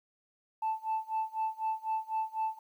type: tone with tremolo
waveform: sine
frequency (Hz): 880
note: A5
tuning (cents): 0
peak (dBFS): -26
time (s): 0.62-2.59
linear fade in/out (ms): 5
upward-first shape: sine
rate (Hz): 4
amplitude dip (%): 95
effects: tanh soft clip ceiling -26 dBFS + 11-bit